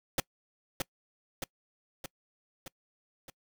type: noise with echo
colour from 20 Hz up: pink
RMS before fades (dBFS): -28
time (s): 0.18-0.2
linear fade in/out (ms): 2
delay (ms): 620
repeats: 5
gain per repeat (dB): -4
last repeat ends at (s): 3.3
effects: noise-tail reverb RT60 0.1 s tail -25 dB re dry